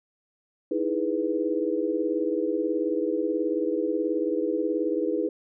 sine chord, E major seventh, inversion third, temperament equal, 311.1 / 329.6 / 415.3 / 493.9 Hz, D#4 / E4 / G#4 / B4, 0 / 0 / 0 / 0 cents, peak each -29 dBFS, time 0.71-5.29 s, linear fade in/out 5 ms, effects none

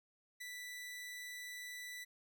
sawtooth tone with ADSR envelope, 1975.5 Hz, B6, in tune, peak -40 dBFS, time 0.4-2.05 s, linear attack 14 ms, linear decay 7 ms, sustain -2 dB, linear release 20 ms, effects none

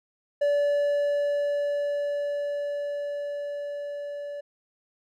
triangle tone with level ramp, 577 Hz, D5, 31 cents flat, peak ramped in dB -18 to -31 dBFS, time 0.41-4.41 s, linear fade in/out 10 ms, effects none

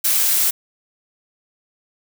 blue noise, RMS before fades -17 dBFS, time 0.04-0.51 s, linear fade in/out 10 ms, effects none

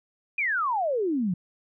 sine exponential sweep, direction down, 2489 to 167.7 Hz, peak -23 dBFS, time 0.38-1.34 s, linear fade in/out 5 ms, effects none

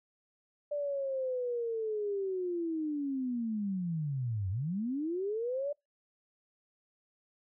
sine linear two-way sweep, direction down then up, 589 to 90 to 589 Hz, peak -31 dBFS, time 0.71-5.73 s, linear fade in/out 10 ms, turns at 4.5 s, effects noise-tail reverb RT60 0.2 s tail -26 dB re dry

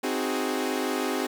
sawtooth chord, Ab dominant seventh, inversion first, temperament equal, 261.6 / 311.1 / 370 / 415.3 Hz, C4 / Eb4 / Gb4 / Ab4, 0 / 0 / 0 / 0 cents, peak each -26 / -29 / -28 / -28 dBFS, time 0.03-1.27 s, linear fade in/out 10 ms, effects 9-bit

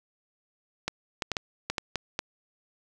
clicks, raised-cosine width 0.2 ms, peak -11 dBFS, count 8, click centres 0.88 / 1.222 / 1.317 / 1.368 / 1.7 / 1.782 / 1.957 / 2.191 s, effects none

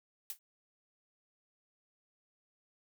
blue noise with exponential decay, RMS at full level -36 dBFS, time 0.3-0.39 s, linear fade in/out 1 ms, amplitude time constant 19 ms, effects none

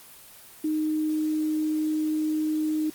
sine tone with quantisation, 309.2 Hz, D#4, 11 cents flat, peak -23 dBFS, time 0.64-2.9 s, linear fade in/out 5 ms, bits 8, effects white hiss -48 dBFS RMS until 2.94 s + Opus 24 kbps

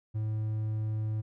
triangle tone, 108.4 Hz, A2, 25 cents flat, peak -27 dBFS, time 0.14-1.22 s, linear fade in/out 20 ms, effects none

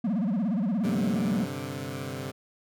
triangle tone with vibrato, 208 Hz, G#3, 3 cents sharp, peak -22 dBFS, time 0.04-1.45 s, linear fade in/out 5 ms, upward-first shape sine, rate 17 Hz, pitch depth 270 cents each way
15% pulse chord, G suspended fourth, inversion none, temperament equal, 98 / 130.81 / 146.83 Hz, G2 / C3 / D3, 0 / 0 / 0 cents, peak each -33 / -29 / -31 dBFS, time 0.83-2.32 s, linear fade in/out 20 ms
effects none

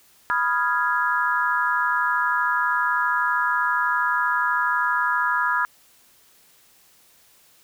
sine chord, F half-diminished seventh, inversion second, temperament equal, 987.8 / 1244.5 / 1396.9 / 1661.2 Hz, Cb6 / Eb6 / F6 / Ab6, 0 / 0 / 0 / 0 cents, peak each -24 / -26 / -25 / -24 dBFS, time 0.3-5.65 s, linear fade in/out 0 ms, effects white hiss -56 dBFS RMS until 7.63 s

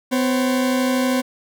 40% pulse tone pair together, 252.8 / 538 Hz, B3 / C5, +41 / +48 cents, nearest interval octave + minor second, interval 1307 cents, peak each -17 / -23 dBFS, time 0.11-1.22 s, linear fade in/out 20 ms, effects none

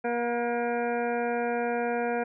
harmonic tone with a mistuned harmonic, 238.4 Hz, A#3, 39 cents sharp, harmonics 1 / 2 / 3 / 4 / 6 / 7 / 8 / 9 / 10, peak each -33 / -29 / -31 / -40 / -38 / -39 / -47 / -48 / -42 dBFS, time 0.04-2.24 s, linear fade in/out 10 ms, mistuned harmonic 7, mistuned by -35 cents, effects none

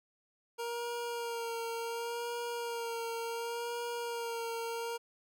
25% pulse tone with vibrato, 467.6 Hz, A#4, 5 cents sharp, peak -32 dBFS, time 0.58-4.98 s, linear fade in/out 20 ms, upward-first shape sine, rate 0.69 Hz, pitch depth 26 cents each way, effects none

